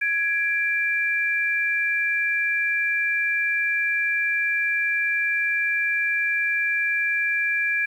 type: tone pair together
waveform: sine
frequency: 1665.2 / 2355 Hz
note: G#6 / D7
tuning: +4 / +4 cents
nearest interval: tritone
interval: 600 cents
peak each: -23 dBFS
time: 0.01-7.86 s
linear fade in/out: 10 ms
effects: 9-bit